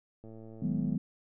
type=click train; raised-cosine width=2 ms; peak=-36 dBFS; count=80; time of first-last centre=0.24-0.952 s; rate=111 Hz
type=chord; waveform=sine; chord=G# minor seventh; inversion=second; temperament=equal; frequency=155.56 / 185 / 207.7 / 246.9 Hz; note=D#3 / F#3 / G#3 / B3; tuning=0 / 0 / 0 / 0 cents; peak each=-34 dBFS; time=0.62-0.98 s; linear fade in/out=5 ms
effects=none